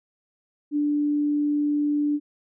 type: tone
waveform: sine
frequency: 293.7 Hz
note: D4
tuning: in tune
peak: -20 dBFS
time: 0.71-2.2 s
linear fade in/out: 50 ms
effects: none